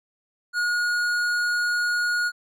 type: tone with tanh clipping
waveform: sine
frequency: 1442 Hz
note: F#6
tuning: 45 cents flat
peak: -23 dBFS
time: 0.53-2.32 s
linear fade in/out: 50 ms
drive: 13 dB
effects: none